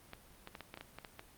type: clicks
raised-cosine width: 0.3 ms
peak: -29 dBFS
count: 10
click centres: 0.134 / 0.474 / 0.552 / 0.607 / 0.741 / 0.774 / 0.81 / 0.986 / 1.048 / 1.194 s
effects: pink hiss -60 dBFS RMS until 1.37 s + Opus 32 kbps